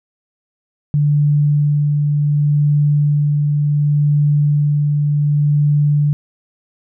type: tone with tremolo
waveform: sine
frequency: 146.83 Hz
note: D3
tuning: in tune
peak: -10 dBFS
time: 0.94-6.13 s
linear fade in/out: 0 ms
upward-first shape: sine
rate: 0.68 Hz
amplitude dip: 25%
effects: none